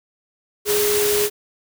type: tone in noise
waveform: sine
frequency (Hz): 415.3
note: G#4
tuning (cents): 0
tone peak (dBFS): -18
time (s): 0.65-1.3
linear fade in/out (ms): 50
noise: white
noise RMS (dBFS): -22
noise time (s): 0.65-1.3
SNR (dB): +1
effects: none